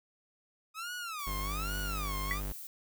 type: tone with vibrato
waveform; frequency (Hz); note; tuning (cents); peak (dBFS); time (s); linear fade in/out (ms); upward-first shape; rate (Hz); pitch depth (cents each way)
sawtooth; 1244; D#6; -1; -34; 0.74-2.42; 50; sine; 1.2; 280
type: noise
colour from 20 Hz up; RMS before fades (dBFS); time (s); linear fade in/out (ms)
violet; -45; 1.19-2.67; 0
type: tone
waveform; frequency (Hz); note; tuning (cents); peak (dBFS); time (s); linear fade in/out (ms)
45% pulse; 49.92; G1; +32; -35; 1.27-2.52; 0
type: tone with exponential decay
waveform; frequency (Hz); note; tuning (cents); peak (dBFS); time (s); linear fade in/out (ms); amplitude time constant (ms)
sine; 1975.5; B6; 0; -26; 2.31-2.39; 1; 17
effects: none